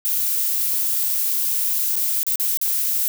violet noise with dropouts, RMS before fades -21 dBFS, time 0.05-3.08 s, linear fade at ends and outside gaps 0 ms, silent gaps 1.956-1.964 / 2.231-2.266 / 2.357-2.398 / 2.572-2.614 s, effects none

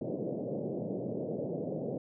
white band-pass noise, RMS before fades -36 dBFS, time 0.01-1.98 s, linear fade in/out 2 ms, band 120 to 590 Hz, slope 48 dB/octave, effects none

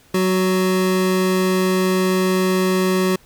square tone pair together, 186.62 / 371.2 Hz, F#3 / F#4, +15 / +6 cents, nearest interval octave, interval 1191 cents, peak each -19 dBFS, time 0.14-3.16 s, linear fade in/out 5 ms, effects pink hiss -52 dBFS RMS until 3.25 s

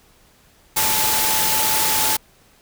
sine tone in noise, 870 Hz, A5, 20 cents flat, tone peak -25 dBFS, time 0.76-2.17 s, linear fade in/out 10 ms, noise white, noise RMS -19 dBFS, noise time 0.76-2.17 s, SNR -9 dB, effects pink hiss -54 dBFS RMS until 2.61 s

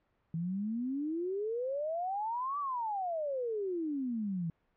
sine exponential two-way sweep, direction up then down, 160 to 1177 to 160 Hz, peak -32 dBFS, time 0.34-4.5 s, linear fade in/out 2 ms, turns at 2.59 s, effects pink hiss -75 dBFS RMS until 4.76 s + low-pass 2000 Hz 12 dB/octave

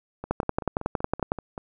two click trains, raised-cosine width 1 ms, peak -20 / -9 dBFS, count 8 / 12, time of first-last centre 0.24-1.578 / 0.31-1.319 s, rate 5.23 / 10.9 Hz, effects none

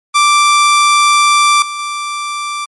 sawtooth tone with level steps, 1174.7 Hz, D6, in tune, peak -3 / -16 / -14 dBFS, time 0.14-2.66 s, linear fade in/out 20 ms, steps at 1.62 / 1.79 s, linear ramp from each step 2 ms, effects MP3 48 kbps

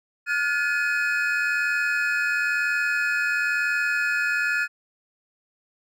triangle tone cluster, 1421 / 1502 / 1721 / 2514 Hz, F6 / F#6 / A6 / D#7, +30 / +26 / -39 / +17 cents, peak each -23 / -31 / -24 / -27 dBFS, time 0.26-4.68 s, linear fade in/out 50 ms, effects none

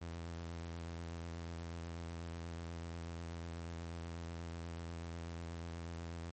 sawtooth tone with vibrato, 84.1 Hz, E2, 35 cents sharp, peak -39 dBFS, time 0.01-6.31 s, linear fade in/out 10 ms, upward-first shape sine, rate 8.2 Hz, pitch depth 31 cents each way, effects MP3 32 kbps

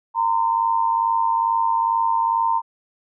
sine tone pair together, 920 / 1022.3 Hz, A#5 / C6, -23 / -41 cents, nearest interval major second, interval 182 cents, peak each -18 / -22 dBFS, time 0.14-2.62 s, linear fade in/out 50 ms, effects none

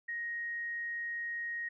sine tone, 1875 Hz, A#6, 10 cents sharp, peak -35 dBFS, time 0.08-1.69 s, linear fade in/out 10 ms, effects none

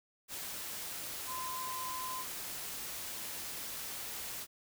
sine tone in noise, 1026 Hz, C6, 34 cents flat, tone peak -39 dBFS, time 1.26-2.25 s, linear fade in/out 50 ms, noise white, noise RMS -42 dBFS, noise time 0.28-4.47 s, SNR 0 dB, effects none

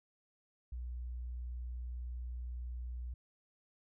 sine tone, 60.9 Hz, B1, 24 cents flat, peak -39 dBFS, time 0.72-3.14 s, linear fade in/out 5 ms, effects none

